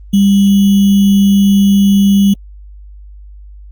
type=tone with sample-and-hold; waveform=sine; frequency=198.8 Hz; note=G3; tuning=25 cents sharp; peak=-5 dBFS; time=0.13-2.34 s; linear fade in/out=10 ms; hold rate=3150 Hz; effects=added 50 Hz sine -31 dBFS peak until 3.71 s + Opus 24 kbps